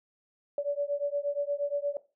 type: beating tone pair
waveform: sine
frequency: 570 / 578.5 Hz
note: C#5 / D5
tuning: +48 / -26 cents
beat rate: 8.5 Hz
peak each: -31 dBFS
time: 0.58-1.97 s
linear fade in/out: 2 ms
effects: noise-tail reverb RT60 0.3 s tail -17 dB re dry